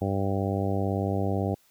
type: harmonic tone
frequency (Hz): 98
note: G2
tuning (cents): 0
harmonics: 1 / 2 / 3 / 4 / 5 / 6 / 7 / 8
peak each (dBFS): -28 / -31 / -33 / -34 / -35 / -36 / -36 / -37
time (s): 0.01-1.55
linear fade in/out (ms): 10
effects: white hiss -63 dBFS RMS until 1.7 s